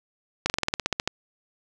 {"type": "slowing click train", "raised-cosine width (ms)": 0.2, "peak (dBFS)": -6, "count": 12, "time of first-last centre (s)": [0.46, 1.076], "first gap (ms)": 39, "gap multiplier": 1.07, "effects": ["7-bit"]}